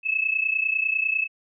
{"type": "tone pair together", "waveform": "sine", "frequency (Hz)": [2585, 2615], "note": ["E7", "E7"], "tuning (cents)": [-34, -15], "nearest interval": "unison", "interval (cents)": 19, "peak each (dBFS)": -24, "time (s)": [0.03, 1.28], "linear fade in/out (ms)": 50, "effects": []}